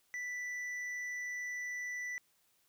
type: tone with hard clipping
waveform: sine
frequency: 1975.5 Hz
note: B6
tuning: in tune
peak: -39 dBFS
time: 0.14-2.18 s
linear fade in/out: 0 ms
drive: 5 dB
effects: white hiss -73 dBFS RMS until 2.68 s